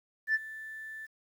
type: tone with ADSR envelope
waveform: sine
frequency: 1760 Hz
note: A6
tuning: in tune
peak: -21 dBFS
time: 0.27-1.07 s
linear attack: 74 ms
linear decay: 32 ms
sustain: -19 dB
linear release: 22 ms
effects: tanh soft clip ceiling -21 dBFS + 10-bit